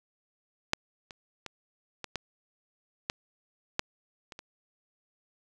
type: clicks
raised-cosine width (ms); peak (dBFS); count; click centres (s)
0.2; -7 / -26 / -21 / -19 / -15 / -12 / -9 / -26 / -25; 9; 0.734 / 1.108 / 1.463 / 2.043 / 2.157 / 3.099 / 3.794 / 4.322 / 4.391
effects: none